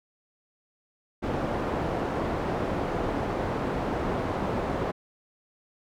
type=low-pass noise; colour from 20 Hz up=white; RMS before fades=-29 dBFS; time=1.22-4.92 s; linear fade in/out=20 ms; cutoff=680 Hz; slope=12 dB/octave; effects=none